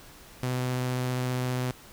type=tone with vibrato; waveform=sawtooth; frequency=126.4 Hz; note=B2; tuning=41 cents sharp; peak=-23 dBFS; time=0.43-1.71 s; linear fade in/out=2 ms; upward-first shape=triangle; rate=15 Hz; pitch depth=12 cents each way; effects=pink hiss -50 dBFS RMS until 1.92 s